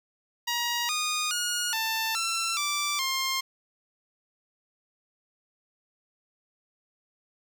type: tone with pitch steps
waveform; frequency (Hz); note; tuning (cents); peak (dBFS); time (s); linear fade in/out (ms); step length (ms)
10% pulse; 951 / 1230 / 1439 / 890 / 1346 / 1170 / 1062; A#5 / D#6 / F#6 / A5 / E6 / D6 / C6; +34 / -20 / -49 / +20 / +36 / -7 / +25; -18; 0.47-3.41; 10; 420
effects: none